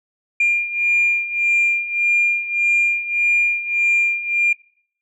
sine beating tone pair, 2399 / 2400.7 Hz, D7 / D7, +36 / +37 cents, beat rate 1.7 Hz, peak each -20 / -16 dBFS, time 0.4-4.53 s, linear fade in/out 5 ms, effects noise-tail reverb RT60 0.6 s tail -23 dB re dry + tanh soft clip ceiling -9 dBFS

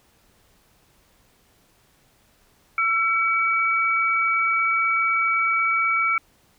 sine tone pair together, 1342 / 2277 Hz, E6 / C#7, +31 / +46 cents, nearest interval major sixth, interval 915 cents, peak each -21 dBFS, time 2.78-6.18 s, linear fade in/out 2 ms, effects pink hiss -60 dBFS RMS until 6.58 s

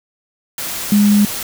sine tone in noise, 206 Hz, G#3, 14 cents flat, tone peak -8 dBFS, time 0.92-1.25 s, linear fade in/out 2 ms, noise white, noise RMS -24 dBFS, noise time 0.58-1.43 s, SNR +13 dB, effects none

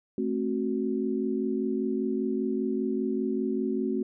sine chord, F# diminished, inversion first, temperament equal with one note detuned, 220 / 265.1 / 370 Hz, A3 / C4 / F#4, 0 / +23 / 0 cents, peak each -30 dBFS, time 0.18-4.03 s, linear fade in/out 2 ms, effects none

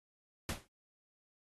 pink noise with exponential decay, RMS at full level -34 dBFS, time 0.49-0.67 s, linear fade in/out 1 ms, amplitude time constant 38 ms, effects AAC 32 kbps

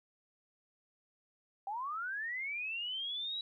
sine linear sweep, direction up, 764 to 3915 Hz, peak -36 dBFS, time 1.67-3.41 s, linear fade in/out 2 ms, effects 13-bit

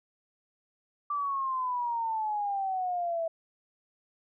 sine exponential sweep, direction down, 1174.7 to 652 Hz, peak -28 dBFS, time 1.1-3.28 s, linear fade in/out 5 ms, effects none

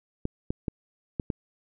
clicks, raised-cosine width 3 ms, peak -15 dBFS, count 5, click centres 0.254 / 0.505 / 0.682 / 1.198 / 1.302 s, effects none

